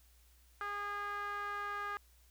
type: tone with band-pass filter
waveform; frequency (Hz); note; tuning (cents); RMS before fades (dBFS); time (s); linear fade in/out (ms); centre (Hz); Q
sawtooth; 408.8; G#4; -27; -40; 0.61-1.97; 0; 1400; 7.8
effects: added 60 Hz sine -63 dBFS peak until 2.3 s + white hiss -69 dBFS RMS until 2.3 s